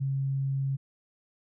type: tone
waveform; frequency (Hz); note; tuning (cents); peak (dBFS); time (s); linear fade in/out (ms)
sine; 136.1; C#3; -31; -26; 0-0.77; 20
effects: none